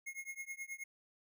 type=tone with tremolo; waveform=square; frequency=2157 Hz; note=C#7; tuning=48 cents flat; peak=-40 dBFS; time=0.06-0.84 s; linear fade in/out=10 ms; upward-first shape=triangle; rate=9.4 Hz; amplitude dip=100%; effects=none